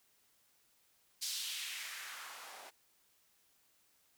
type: noise with band-pass filter sweep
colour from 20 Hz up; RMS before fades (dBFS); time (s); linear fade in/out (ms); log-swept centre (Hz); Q
blue; -44; 1.21-2.71; 20; 4800 to 640; 1.7
effects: white hiss -72 dBFS RMS until 4.17 s